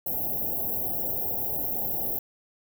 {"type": "band-stop noise", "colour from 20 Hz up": "white", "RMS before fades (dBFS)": -29, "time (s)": [0.06, 2.19], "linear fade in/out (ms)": 5, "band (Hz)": [840, 12000], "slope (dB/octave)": 96, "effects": []}